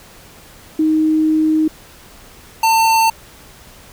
sine / square tone pair in turn, 312.7 / 897.8 Hz, D#4 / A5, +9 / +35 cents, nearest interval octave + tritone, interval 1826 cents, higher second, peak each -11 dBFS, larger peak neither, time 0.79-1.68 / 2.63-3.1 s, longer first, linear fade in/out 5 ms, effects pink hiss -42 dBFS RMS until 3.92 s

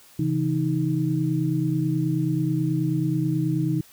sine tone cluster, 134.8 / 164.1 / 313.1 Hz, C#3 / E3 / D#4, -48 / -8 / +11 cents, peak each -25 dBFS, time 0.19-3.81 s, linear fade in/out 5 ms, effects white hiss -52 dBFS RMS until 3.92 s

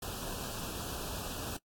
pink band-stop noise, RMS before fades -40 dBFS, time 0.02-1.57 s, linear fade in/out 5 ms, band 1700 to 2500 Hz, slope 96 dB/octave, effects noise-tail reverb RT60 0.1 s tail -21 dB re dry + AAC 64 kbps

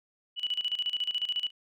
sine tone with tremolo, 2950 Hz, F#7, 6 cents flat, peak -26 dBFS, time 0.36-1.51 s, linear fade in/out 50 ms, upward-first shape square, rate 14 Hz, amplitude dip 80%, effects none

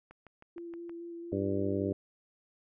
click train, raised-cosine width 0.5 ms, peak -37 dBFS, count 6, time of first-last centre 0.11-0.895 s, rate 6.37 Hz
sine tone with vibrato, 340 Hz, F4, 46 cents flat, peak -40 dBFS, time 0.56-1.92 s, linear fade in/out 5 ms, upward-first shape square, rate 4.5 Hz, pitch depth 10 cents each way
harmonic tone, 98.3 Hz, G2, 5 cents sharp, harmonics 1 / 2 / 3 / 4 / 5 / 6, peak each -37 / -37 / -34 / -34 / -39 / -40 dBFS, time 1.32-1.93 s, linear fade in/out 5 ms
effects none

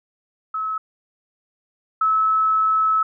sine tone pair in turn, 1292 / 1298.7 Hz, E6 / E6, -35 / -26 cents, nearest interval unison, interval 9 cents, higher second, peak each -22 / -15 dBFS, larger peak second, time 0.54-0.78 / 2.01-3.03 s, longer second, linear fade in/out 5 ms, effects none

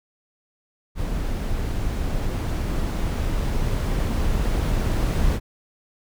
brown noise with level ramp, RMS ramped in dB -26 to -20 dBFS, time 0.95-5.4 s, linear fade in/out 50 ms, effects none

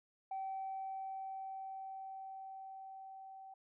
sine tone with level ramp, 770 Hz, G5, 31 cents flat, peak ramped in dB -37 to -50 dBFS, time 0.31-3.54 s, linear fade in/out 5 ms, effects tanh soft clip ceiling -35 dBFS

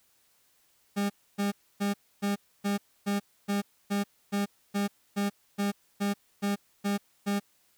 40% pulse tone bursts, 201.8 Hz, G#3, 49 cents flat, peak -25 dBFS, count 16, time 0.96-7.4 s, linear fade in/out 20 ms, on 140 ms, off 280 ms, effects white hiss -67 dBFS RMS until 7.77 s

